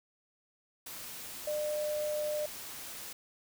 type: tone in noise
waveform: sine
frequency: 600 Hz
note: D5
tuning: 37 cents sharp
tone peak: -31 dBFS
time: 1.47-2.46 s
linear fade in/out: 5 ms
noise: white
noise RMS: -44 dBFS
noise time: 0.86-3.13 s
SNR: +10 dB
effects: none